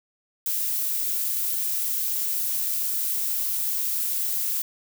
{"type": "noise", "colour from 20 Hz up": "violet", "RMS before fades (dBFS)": -26, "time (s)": [0.46, 4.62], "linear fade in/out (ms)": 2, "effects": []}